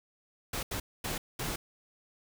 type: noise bursts at uneven times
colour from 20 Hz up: pink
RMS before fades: -35 dBFS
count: 4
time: 0.53-0.63 / 0.71-0.8 / 1.04-1.18 / 1.39-1.56 s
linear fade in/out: 5 ms
effects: none